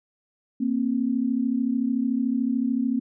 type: tone pair together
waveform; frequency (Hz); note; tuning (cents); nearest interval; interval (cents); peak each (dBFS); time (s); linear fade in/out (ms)
sine; 233.1 / 266.7; A#3 / C4; 0 / +33; major second; 233; -24; 0.6-3; 10
effects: none